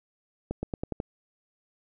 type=accelerating click train; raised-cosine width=2 ms; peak=-17 dBFS; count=6; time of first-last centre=0.51-1.001 s; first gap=120 ms; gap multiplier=0.9; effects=none